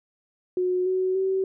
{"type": "tone with pitch steps", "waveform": "sine", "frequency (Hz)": [364.4, 372.9, 381.6], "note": ["F#4", "F#4", "G4"], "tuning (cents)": [-26, 14, -47], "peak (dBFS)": -21, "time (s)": [0.57, 1.44], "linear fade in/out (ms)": 2, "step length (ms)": 290, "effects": []}